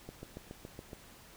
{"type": "click train", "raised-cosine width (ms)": 2, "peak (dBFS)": -30, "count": 7, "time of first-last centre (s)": [0.09, 0.932], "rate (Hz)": 7.13, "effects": ["pink hiss -56 dBFS RMS until 1.36 s"]}